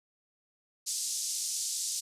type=band-pass noise; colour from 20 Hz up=pink; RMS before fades=-34 dBFS; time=0.86-2.01 s; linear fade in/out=20 ms; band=5200 to 9300 Hz; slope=24 dB/octave; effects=resampled to 32000 Hz